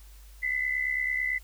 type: tone pair together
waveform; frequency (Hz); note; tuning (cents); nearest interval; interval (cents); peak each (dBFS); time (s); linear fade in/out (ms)
sine; 2002 / 2071; B6 / C7; +23 / -18; minor second; 59; -27 / -32; 0.42-1.39; 20
effects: added 50 Hz sine -47 dBFS peak until 1.43 s + white hiss -58 dBFS RMS until 1.43 s